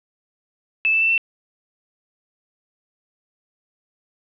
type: tone with pitch steps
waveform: sine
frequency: 2624 / 2645 / 2667 / 2688 Hz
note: E7 / E7 / E7 / E7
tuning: -9 / +5 / +20 / +33 cents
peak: -15 dBFS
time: 0.85-1.178 s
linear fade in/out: 0 ms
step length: 82 ms
effects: resampled to 8000 Hz + 8-bit